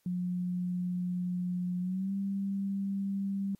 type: tone with pitch glide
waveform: sine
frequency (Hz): 179.3 to 196.66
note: F3 to G3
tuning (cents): +46 to +6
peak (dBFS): -30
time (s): 0.06-3.55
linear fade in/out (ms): 2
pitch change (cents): +160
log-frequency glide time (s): 1.8-2.13
effects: white hiss -73 dBFS RMS until 3.59 s + AAC 48 kbps